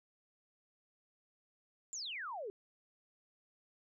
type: exponential sweep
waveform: sine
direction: down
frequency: 7459 to 380.6 Hz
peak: -40 dBFS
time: 1.93-2.5 s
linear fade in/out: 0 ms
effects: none